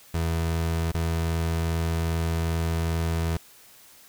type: tone with dropouts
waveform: 30% pulse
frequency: 82.5 Hz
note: E2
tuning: 2 cents sharp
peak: -21 dBFS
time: 0.14-3.37 s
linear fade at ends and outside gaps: 5 ms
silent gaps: 0.918-0.943 s
effects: white hiss -52 dBFS RMS until 4.08 s